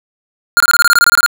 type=tone bursts; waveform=square; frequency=1414 Hz; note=F6; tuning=21 cents sharp; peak=-6 dBFS; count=13; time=0.57-1.262 s; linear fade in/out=0 ms; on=32 ms; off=23 ms; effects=none